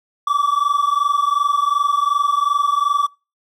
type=tone pair together; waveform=triangle; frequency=1142.3 / 1165 Hz; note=D6 / D6; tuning=-48 / -14 cents; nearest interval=unison; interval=34 cents; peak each=-16 dBFS; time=0.27-3.07 s; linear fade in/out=5 ms; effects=noise-tail reverb RT60 0.3 s tail -25 dB re dry